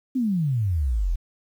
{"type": "exponential sweep", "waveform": "sine", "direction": "down", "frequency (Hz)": [270, 38.05], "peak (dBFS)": -20, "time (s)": [0.15, 1.16], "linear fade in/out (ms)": 10, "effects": ["9-bit"]}